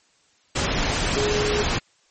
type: tone in noise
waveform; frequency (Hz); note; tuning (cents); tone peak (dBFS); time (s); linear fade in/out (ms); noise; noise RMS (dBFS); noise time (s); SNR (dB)
sine; 418; G#4; +11; -22; 1.16-1.63; 10; pink; -23; 0.55-1.79; -2
effects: white hiss -61 dBFS RMS until 2.1 s + MP3 32 kbps